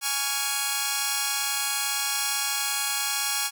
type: chord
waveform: 5% pulse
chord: Db major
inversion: second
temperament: equal with one note detuned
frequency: 830.6 / 1117.7 / 1396.9 Hz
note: Ab5 / Db6 / F6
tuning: 0 / +14 / 0 cents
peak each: -16 / -18 / -19 dBFS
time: 0.01-3.51 s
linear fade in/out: 50 ms
effects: none